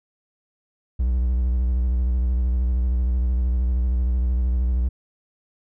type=tone with vibrato; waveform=triangle; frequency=61.74 Hz; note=B1; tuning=in tune; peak=-16 dBFS; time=0.99-4.89 s; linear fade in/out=10 ms; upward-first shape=square; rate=13 Hz; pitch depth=64 cents each way; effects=none